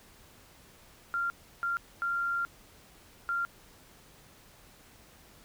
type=tone bursts at uneven times; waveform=sine; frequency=1387 Hz; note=F6; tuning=12 cents flat; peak=-28 dBFS; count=4; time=1.14-1.3 / 1.63-1.77 / 2.02-2.45 / 3.29-3.45 s; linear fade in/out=0 ms; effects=pink hiss -57 dBFS RMS until 5.44 s